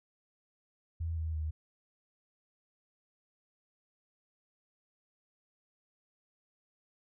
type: tone with pitch steps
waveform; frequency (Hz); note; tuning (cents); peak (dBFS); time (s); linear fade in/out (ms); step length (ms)
sine; 82.41 / 80.06 / 77.78; E2 / D#2 / D#2; 0 / +50 / 0; -32; 1-1.51; 10; 170
effects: none